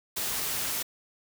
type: noise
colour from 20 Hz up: white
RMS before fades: -31 dBFS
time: 0.16-0.83 s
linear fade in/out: 10 ms
effects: none